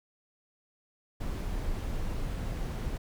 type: noise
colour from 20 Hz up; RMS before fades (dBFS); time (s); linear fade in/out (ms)
brown; -33; 1.2-2.98; 10
effects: none